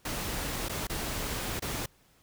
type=noise with dropouts; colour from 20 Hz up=pink; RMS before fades=-34 dBFS; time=0.05-1.86 s; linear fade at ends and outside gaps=5 ms; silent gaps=0.686-0.694 / 0.871-0.896 / 1.596-1.621 s; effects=pink hiss -64 dBFS RMS until 2.22 s